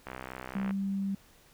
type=click train; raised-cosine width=0.5 ms; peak=-24 dBFS; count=42; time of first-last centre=0.07-0.709 s; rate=64.2 Hz
type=tone; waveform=sine; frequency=196 Hz; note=G3; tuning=in tune; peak=-29 dBFS; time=0.55-1.15 s; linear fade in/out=5 ms
effects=pink hiss -60 dBFS RMS until 1.53 s